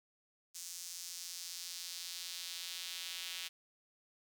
square tone with high-pass filter sweep, 87.3 Hz, F2, in tune, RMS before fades -45 dBFS, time 0.54-3.49 s, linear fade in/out 20 ms, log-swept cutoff 6300 to 3100 Hz, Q 1.7, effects none

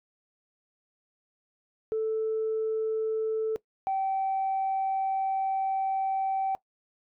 sine tone pair in turn, 440 / 772 Hz, A4 / G5, 0 / -27 cents, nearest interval minor seventh, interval 973 cents, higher second, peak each -24 dBFS, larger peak neither, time 1.92-3.56 / 3.87-6.55 s, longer second, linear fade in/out 0 ms, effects noise-tail reverb RT60 0.1 s tail -20 dB re dry + tanh soft clip ceiling -22 dBFS

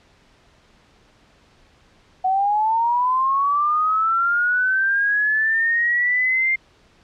sine linear sweep, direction up, 740 to 2116 Hz, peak -16 dBFS, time 2.24-6.56 s, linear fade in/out 10 ms, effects pink hiss -55 dBFS RMS until 7.03 s + low-pass 5000 Hz 12 dB/octave

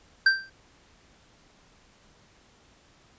square tone with exponential decay, 1568 Hz, G6, in tune, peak -14 dBFS, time 0.26-0.5 s, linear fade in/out 5 ms, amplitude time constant 52 ms, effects pink hiss -59 dBFS RMS until 3.18 s + resampled to 16000 Hz

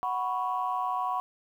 sine chord, F# suspended fourth, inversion none, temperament equal, 740 / 987.8 / 1108.7 Hz, F#5 / B5 / C#6, 0 / 0 / 0 cents, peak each -31 dBFS, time 0.03-1.2 s, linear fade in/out 0 ms, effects tanh soft clip ceiling -19 dBFS + 10-bit

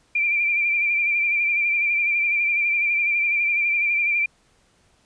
sine tone with vibrato, 2367 Hz, D7, 13 cents sharp, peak -18 dBFS, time 0.15-4.26 s, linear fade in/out 5 ms, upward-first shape triangle, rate 12 Hz, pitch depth 50 cents each way, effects pink hiss -61 dBFS RMS until 5.05 s + resampled to 22050 Hz

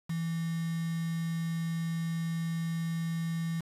sine tone with quantisation, 165.3 Hz, E3, 5 cents sharp, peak -30 dBFS, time 0.09-3.61 s, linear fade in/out 10 ms, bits 7, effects resampled to 32000 Hz

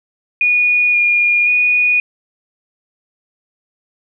sine tone with pitch steps, 2454 / 2425 / 2463 Hz, D#7 / D#7 / D#7, -25 / -45 / -18 cents, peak -10 dBFS, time 0.41-2 s, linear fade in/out 2 ms, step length 530 ms, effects none

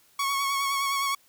sawtooth tone with vibrato, 1108.7 Hz, C#6, in tune, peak -21 dBFS, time 0.19-1.15 s, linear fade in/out 5 ms, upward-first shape sine, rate 9.7 Hz, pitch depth 28 cents each way, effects white hiss -61 dBFS RMS until 1.28 s

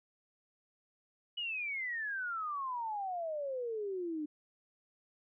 sine exponential sweep, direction down, 2960 to 293.7 Hz, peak -35 dBFS, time 1.37-4.26 s, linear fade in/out 10 ms, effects none

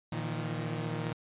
sawtooth chord, Bb suspended fourth, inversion none, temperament equal with one note detuned, 116.54 / 155.56 / 170.33 Hz, Bb2 / Eb3 / F3, 0 / 0 / -43 cents, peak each -33 / -32 / -36 dBFS, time 0.12-1.13 s, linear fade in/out 5 ms, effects resampled to 8000 Hz

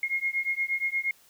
sine beating tone pair, 2144 / 2152.5 Hz, C7 / C7, +42 / +49 cents, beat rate 8.5 Hz, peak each -29 dBFS, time 0.03-1.11 s, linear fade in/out 2 ms, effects white hiss -59 dBFS RMS until 1.29 s

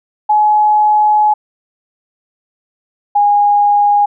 sine tone pair in turn, 846 / 821.4 Hz, G#5 / G#5, +32 / -19 cents, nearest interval minor second, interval 51 cents, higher first, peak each -7 dBFS, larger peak neither, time 0.29-1.34 / 3.15-4.06 s, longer first, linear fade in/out 10 ms, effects none

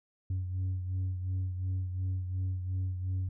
sine beating tone pair, 92.5 / 95.3 Hz, F#2 / G2, 0 / -48 cents, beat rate 2.8 Hz, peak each -29 / -37 dBFS, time 0.3-3.29 s, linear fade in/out 5 ms, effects tanh soft clip ceiling -28 dBFS

